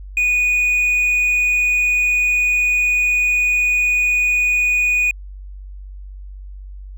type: tone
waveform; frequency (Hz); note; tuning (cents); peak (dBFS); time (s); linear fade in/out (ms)
triangle; 2469; D#7; -14; -12; 0.17-5.11; 2
effects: added 48 Hz sine -31 dBFS peak until 6.97 s